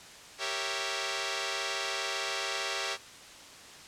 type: chord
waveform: 5% pulse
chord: G diminished seventh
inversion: none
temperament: equal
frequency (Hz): 392 / 466.2 / 554.4 / 659.3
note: G4 / Bb4 / Db5 / Fb5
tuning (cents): 0 / 0 / 0 / 0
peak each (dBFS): -25 / -27 / -25 / -25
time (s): 0.38-2.98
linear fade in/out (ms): 50
effects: white hiss -49 dBFS RMS until 3.87 s + low-pass 7000 Hz 12 dB/octave